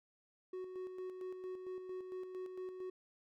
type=tone with tremolo; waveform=triangle; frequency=370 Hz; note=F#4; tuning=in tune; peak=-39 dBFS; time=0.53-2.9 s; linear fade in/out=5 ms; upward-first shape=square; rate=4.4 Hz; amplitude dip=45%; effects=none